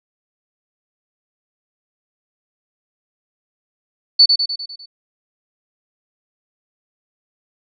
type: tone with echo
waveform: sine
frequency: 4479 Hz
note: C#8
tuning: 17 cents sharp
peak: -5 dBFS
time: 4.19-4.26 s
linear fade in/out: 10 ms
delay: 100 ms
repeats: 6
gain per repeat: -5 dB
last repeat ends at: 4.86 s
effects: none